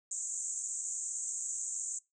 pink band-pass noise, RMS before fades -38 dBFS, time 0.11-1.99 s, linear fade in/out 5 ms, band 6600 to 8100 Hz, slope 96 dB/octave, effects noise-tail reverb RT60 0.2 s tail -22 dB re dry

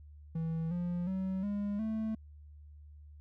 triangle tone with pitch steps, 162.8 / 175.5 / 189.18 / 203.9 / 219.8 Hz, E3 / F3 / F#3 / G#3 / A3, -21 / +9 / +39 / -32 / -2 cents, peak -30 dBFS, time 0.35-2.15 s, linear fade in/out 5 ms, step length 360 ms, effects added 74 Hz sine -50 dBFS peak until 3.2 s

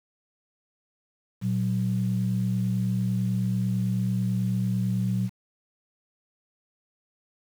sine tone pair together, 117.6 / 186.68 Hz, A#2 / F#3, +16 / +16 cents, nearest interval minor sixth, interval 800 cents, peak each -25 dBFS, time 1.41-5.3 s, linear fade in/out 50 ms, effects tanh soft clip ceiling -15 dBFS + 8-bit

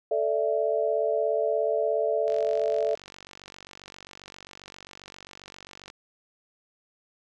sine chord, A suspended fourth, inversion none, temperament equal with one note detuned, 440 / 587.3 / 664.2 Hz, A4 / D5 / E5, 0 / 0 / +13 cents, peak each -27 dBFS, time 0.11-2.95 s, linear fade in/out 5 ms
click train, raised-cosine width 0.2 ms, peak -26 dBFS, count 173, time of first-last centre 2.28-5.901 s, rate 47.5 Hz
effects none

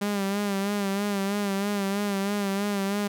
sawtooth tone with vibrato, 200.3 Hz, G3, 38 cents sharp, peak -21 dBFS, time 0.01-3.08 s, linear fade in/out 10 ms, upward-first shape sine, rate 3.1 Hz, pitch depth 50 cents each way, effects none

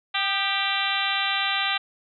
harmonic tone with a mistuned harmonic, 392 Hz, G4, in tune, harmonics 2 / 3 / 4 / 5 / 6 / 7 / 8 / 9 / 10, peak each -31 / -31 / -31 / -31 / -31 / -31 / -31 / -31 / -31 dBFS, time 0.14-1.78 s, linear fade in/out 10 ms, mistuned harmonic 3, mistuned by +49 cents, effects none

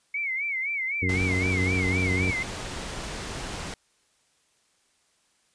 sine tone with vibrato, 2193 Hz, C#7, 19 cents flat, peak -26 dBFS, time 0.14-2.43 s, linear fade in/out 5 ms, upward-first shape sine, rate 3.9 Hz, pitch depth 120 cents each way
harmonic tone, 92.4 Hz, F#2, 2 cents flat, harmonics 1 / 2 / 3 / 4 / 5, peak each -26 / -32 / -31 / -35 / -37 dBFS, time 1.02-2.31 s, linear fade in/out 5 ms
pink low-pass noise, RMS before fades -35 dBFS, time 1.09-3.74 s, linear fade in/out 2 ms, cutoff 8800 Hz, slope 12 dB/octave
effects white hiss -67 dBFS RMS until 5.54 s + resampled to 22050 Hz

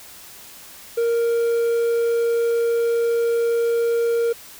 triangle tone, 466.2 Hz, A#4, in tune, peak -15 dBFS, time 0.97-4.33 s, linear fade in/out 10 ms, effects white hiss -42 dBFS RMS until 4.59 s

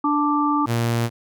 harmonic tone, 293.7 Hz, D4, in tune, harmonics 1 / 3 / 4, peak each -20 / -24 / -21 dBFS, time 0.04-0.66 s, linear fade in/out 5 ms
sawtooth tone, 117.1 Hz, A#2, 8 cents sharp, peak -15 dBFS, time 0.66-1.1 s, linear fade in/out 50 ms
effects none

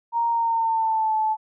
sine tone with pitch glide, 932.3 to 869.9 Hz, A#5 to A5, 0 to -20 cents, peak -19 dBFS, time 0.12-1.37 s, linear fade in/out 50 ms, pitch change -120 cents, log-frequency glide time 0.3-1.15 s, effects none

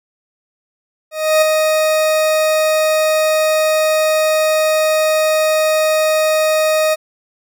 40% pulse tone with ADSR envelope, 624 Hz, D#5, 5 cents sharp, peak -7 dBFS, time 1.11-6.96 s, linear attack 310 ms, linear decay 7 ms, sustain -4 dB, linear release 29 ms, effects none

